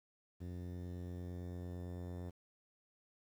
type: tone with low-pass filter sweep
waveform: sawtooth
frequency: 88.9 Hz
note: F2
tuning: 31 cents sharp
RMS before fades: -45 dBFS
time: 0.4-2.31 s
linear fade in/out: 20 ms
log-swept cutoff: 350 to 630 Hz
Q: 1
effects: 11-bit